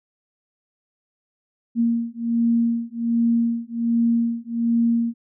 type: beating tone pair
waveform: sine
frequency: 232.2 / 233.5 Hz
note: A#3 / A#3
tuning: -7 / +3 cents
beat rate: 1.3 Hz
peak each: -21 dBFS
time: 1.75-5.14 s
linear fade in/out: 50 ms
effects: none